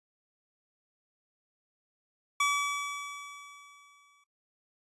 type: tone with exponential decay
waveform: 25% pulse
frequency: 1145 Hz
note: D6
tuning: 44 cents flat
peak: -20 dBFS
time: 2.4-4.24 s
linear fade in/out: 5 ms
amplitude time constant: 400 ms
effects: noise-tail reverb RT60 0.1 s tail -18 dB re dry + resampled to 24000 Hz